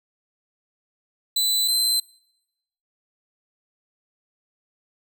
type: tone pair in turn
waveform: sawtooth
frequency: 4000 / 4079 Hz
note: B7 / C8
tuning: +21 / -45 cents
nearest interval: unison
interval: 34 cents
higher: second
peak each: -16 dBFS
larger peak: neither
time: 1.36-1.68 / 1.68-2 s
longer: neither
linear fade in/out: 5 ms
effects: noise-tail reverb RT60 0.9 s tail -26 dB re dry